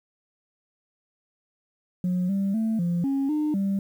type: tone with pitch steps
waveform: sine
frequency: 180.8 / 196.3 / 222.1 / 173.2 / 273.7 / 302.8 / 196.5 Hz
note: F#3 / G3 / A3 / F3 / C#4 / D#4 / G3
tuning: -40 / +3 / +16 / -14 / -22 / -47 / +4 cents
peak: -20 dBFS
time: 2.04-3.79 s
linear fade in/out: 2 ms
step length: 250 ms
effects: tanh soft clip ceiling -20 dBFS + 9-bit